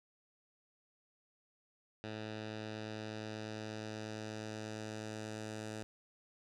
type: tone with low-pass filter sweep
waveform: 10% pulse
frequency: 108.4 Hz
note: A2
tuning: 25 cents flat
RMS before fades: -44 dBFS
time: 2.04-5.83 s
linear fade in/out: 0 ms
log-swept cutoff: 3900 to 7900 Hz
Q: 1.5
effects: none